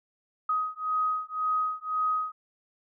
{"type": "beating tone pair", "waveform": "sine", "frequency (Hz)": [1256, 1257.9], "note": ["D#6", "D#6"], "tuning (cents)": [16, 19], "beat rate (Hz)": 1.9, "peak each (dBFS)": -29, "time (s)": [0.49, 2.32], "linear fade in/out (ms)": 5, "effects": []}